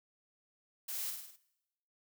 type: noise with echo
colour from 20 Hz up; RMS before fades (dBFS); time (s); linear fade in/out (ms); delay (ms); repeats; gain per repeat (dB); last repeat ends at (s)
blue; -40; 0.88-1.11; 10; 51; 5; -4; 1.365
effects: noise-tail reverb RT60 0.9 s tail -20 dB re dry